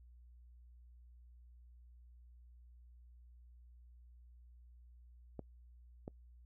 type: clicks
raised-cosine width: 2 ms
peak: -30 dBFS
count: 2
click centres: 5.393 / 6.079 s
effects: noise-tail reverb RT60 0.1 s tail -26 dB re dry + added 60 Hz sine -57 dBFS peak until 6.45 s